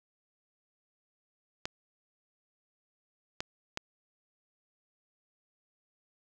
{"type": "clicks", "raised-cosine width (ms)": 0.2, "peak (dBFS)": -16, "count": 3, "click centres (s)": [1.655, 3.405, 3.774], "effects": []}